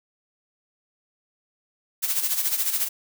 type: noise with tremolo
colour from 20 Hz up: blue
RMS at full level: -22 dBFS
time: 2.02-2.89 s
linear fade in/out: 20 ms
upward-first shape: sine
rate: 14 Hz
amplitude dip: 65%
effects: none